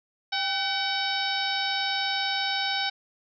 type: harmonic tone with a mistuned harmonic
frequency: 759 Hz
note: F#5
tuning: 44 cents sharp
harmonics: 1 / 2 / 3 / 4 / 5 / 6 / 7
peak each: -31 / -32 / -34 / -34 / -31 / -36 / -34 dBFS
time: 0.32-2.9 s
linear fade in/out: 10 ms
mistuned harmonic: 1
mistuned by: +73 cents
effects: none